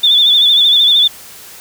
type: tone with vibrato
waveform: sine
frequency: 3511 Hz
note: A7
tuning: 4 cents flat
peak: -6 dBFS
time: 0.03-1.08 s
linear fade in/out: 10 ms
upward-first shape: sine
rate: 13 Hz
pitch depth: 61 cents each way
effects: white hiss -35 dBFS RMS until 1.6 s